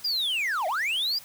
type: linear two-way sweep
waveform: triangle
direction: down then up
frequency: 4979 to 602 to 4979 Hz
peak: -23 dBFS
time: 0.04-1.19 s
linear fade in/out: 10 ms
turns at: 0.67 s
effects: white hiss -48 dBFS RMS until 1.24 s